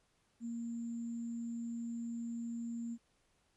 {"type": "tone with sample-and-hold", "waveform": "sine", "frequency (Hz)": 233.1, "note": "A#3", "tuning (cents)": 0, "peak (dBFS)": -38, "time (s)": [0.4, 2.98], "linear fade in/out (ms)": 50, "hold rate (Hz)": 7350, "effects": ["pink hiss -75 dBFS RMS until 3.56 s", "resampled to 24000 Hz"]}